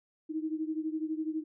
sine beating tone pair, 311.1 / 323.1 Hz, D#4 / E4, 0 / -35 cents, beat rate 12 Hz, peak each -33 / -36 dBFS, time 0.29-1.44 s, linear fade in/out 20 ms, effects none

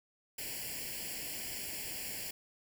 white noise with comb filter, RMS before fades -41 dBFS, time 0.38-2.31 s, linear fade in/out 5 ms, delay 0.4 ms, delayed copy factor +0.9, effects none

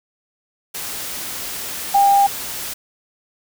sine tone in noise, 799 Hz, G5, 33 cents sharp, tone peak -10 dBFS, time 1.94-2.27 s, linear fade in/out 10 ms, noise white, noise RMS -28 dBFS, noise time 0.74-2.74 s, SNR +15 dB, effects none

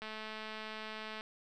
click train, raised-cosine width 0.3 ms, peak -28 dBFS, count 259, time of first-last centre 0.02-1.209 s, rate 217 Hz, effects none

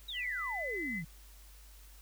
sine exponential sweep, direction down, 3951 to 149.5 Hz, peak -38 dBFS, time 0.08-1.05 s, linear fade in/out 10 ms
sine tone with pitch glide, 1975.5 to 2025 Hz, B6 to B6, 0 to +43 cents, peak -36 dBFS, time 0.13-1.03 s, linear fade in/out 50 ms, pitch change +43 cents, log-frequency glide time 0.23-0.79 s
effects added 50 Hz sine -53 dBFS peak until 2.01 s + white hiss -60 dBFS RMS until 2.01 s

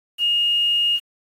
sine tone with quantisation, 2850 Hz, F7, 34 cents sharp, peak -16 dBFS, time 0.18-1 s, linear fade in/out 50 ms, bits 7, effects AAC 48 kbps

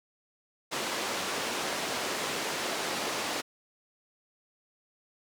pink band-pass noise, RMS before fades -33 dBFS, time 0.71-3.42 s, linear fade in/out 20 ms, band 330 to 7500 Hz, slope 12 dB/octave, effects none

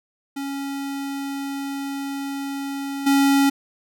square tone with level steps, 277.2 Hz, C#4, in tune, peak -27 / -15 dBFS, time 0.36-3.5 s, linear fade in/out 10 ms, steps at 3.06 s, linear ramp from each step 10 ms, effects none

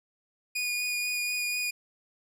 sawtooth tone with vibrato, 2454 Hz, D#7, 25 cents flat, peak -25 dBFS, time 0.55-1.71 s, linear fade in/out 10 ms, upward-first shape sine, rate 4.1 Hz, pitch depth 11 cents each way, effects resampled to 32000 Hz

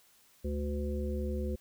harmonic tone with a mistuned harmonic, 72.5 Hz, D2, 22 cents flat, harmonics 1 / 3 / 5 / 7, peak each -33 / -38 / -40 / -41 dBFS, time 0.44-1.56 s, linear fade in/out 10 ms, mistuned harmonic 5, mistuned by +25 cents, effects white hiss -64 dBFS RMS until 1.6 s

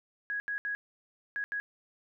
sine tone bursts at uneven times, 1661.2 Hz, G#6, in tune, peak -31 dBFS, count 5, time 0.3-0.4 / 0.48-0.58 / 0.65-0.75 / 1.36-1.44 / 1.52-1.6 s, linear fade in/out 0 ms, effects none

